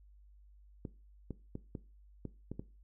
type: clicks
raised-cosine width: 3 ms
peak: -27 dBFS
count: 7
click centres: 0.852 / 1.307 / 1.554 / 1.752 / 2.253 / 2.516 / 2.595 s
effects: noise-tail reverb RT60 0.3 s tail -18 dB re dry + added 50 Hz sine -57 dBFS peak until 2.83 s